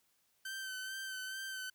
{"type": "tone with vibrato", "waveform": "sawtooth", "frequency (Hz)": 1541, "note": "G6", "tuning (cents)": -30, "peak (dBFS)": -37, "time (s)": [0.45, 1.7], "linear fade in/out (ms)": 5, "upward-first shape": "sine", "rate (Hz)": 2.3, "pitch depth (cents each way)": 28, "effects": ["white hiss -75 dBFS RMS until 1.74 s"]}